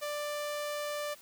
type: tone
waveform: sawtooth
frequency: 590 Hz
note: D5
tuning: 8 cents sharp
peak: -30 dBFS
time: 0.01-1.15 s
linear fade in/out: 20 ms
effects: white hiss -56 dBFS RMS until 1.21 s